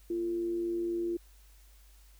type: tone with amplitude modulation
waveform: sine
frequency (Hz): 344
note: F4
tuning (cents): -26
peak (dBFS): -28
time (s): 0.1-1.17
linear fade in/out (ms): 5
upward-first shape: sine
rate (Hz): 104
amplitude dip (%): 35
effects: added 50 Hz sine -55 dBFS peak until 2.19 s + white hiss -64 dBFS RMS until 2.19 s